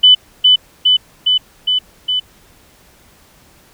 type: tone with echo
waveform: sine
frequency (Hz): 3000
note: F#7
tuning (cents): +23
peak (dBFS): -3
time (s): 0.03-0.15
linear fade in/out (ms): 10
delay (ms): 410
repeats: 5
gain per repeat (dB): -2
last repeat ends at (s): 2.2
effects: pink hiss -48 dBFS RMS until 3.73 s